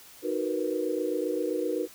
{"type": "chord", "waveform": "sine", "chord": "B major seventh", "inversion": "first", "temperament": "equal", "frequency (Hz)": [311.1, 370, 466.2, 493.9], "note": ["D#4", "F#4", "A#4", "B4"], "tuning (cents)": [0, 0, 0, 0], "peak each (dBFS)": -32, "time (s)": [0.22, 1.88], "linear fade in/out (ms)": 50, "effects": ["white hiss -51 dBFS RMS until 1.94 s"]}